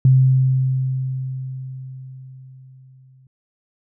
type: tone with exponential decay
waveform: sine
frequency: 130.81 Hz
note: C3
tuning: in tune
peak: -8 dBFS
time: 0.05-3.27 s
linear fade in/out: 2 ms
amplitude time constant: 700 ms
effects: none